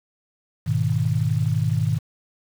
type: chord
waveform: sine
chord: G# minor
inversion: none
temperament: equal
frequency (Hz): 103.83 / 123.47 / 155.56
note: G#2 / B2 / D#3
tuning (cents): 0 / 0 / 0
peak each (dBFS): -23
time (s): 0.66-1.99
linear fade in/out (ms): 20
effects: 7-bit